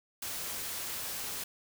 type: noise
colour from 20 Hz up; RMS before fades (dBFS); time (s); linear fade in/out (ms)
white; -38; 0.22-1.44; 5
effects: none